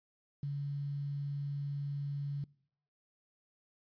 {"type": "tone with quantisation", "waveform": "sine", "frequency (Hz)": 142.2, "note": "C#3", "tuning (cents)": 45, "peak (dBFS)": -34, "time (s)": [0.43, 2.44], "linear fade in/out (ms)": 2, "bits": 10, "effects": ["noise-tail reverb RT60 0.7 s tail -24 dB re dry", "resampled to 11025 Hz"]}